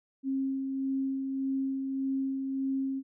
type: tone with tremolo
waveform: sine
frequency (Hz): 268.6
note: C4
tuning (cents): +46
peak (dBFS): -27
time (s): 0.23-3.03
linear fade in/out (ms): 50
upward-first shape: sine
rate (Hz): 1.7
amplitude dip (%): 35
effects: none